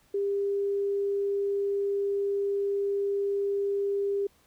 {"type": "tone", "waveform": "sine", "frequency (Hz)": 400, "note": "G4", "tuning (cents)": 35, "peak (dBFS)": -25, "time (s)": [0.14, 4.27], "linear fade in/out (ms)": 5, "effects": ["pink hiss -64 dBFS RMS until 4.46 s"]}